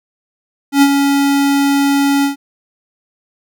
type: tone with ADSR envelope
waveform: square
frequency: 280 Hz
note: C#4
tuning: 18 cents sharp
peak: -5 dBFS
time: 0.72-2.36 s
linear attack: 100 ms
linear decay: 54 ms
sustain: -6 dB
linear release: 120 ms
effects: none